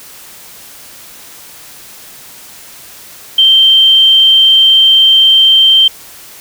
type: tone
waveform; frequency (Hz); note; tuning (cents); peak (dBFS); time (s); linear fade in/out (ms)
sine; 3136; G7; 0; -3; 3.38-5.88; 5
effects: white hiss -34 dBFS RMS until 6.4 s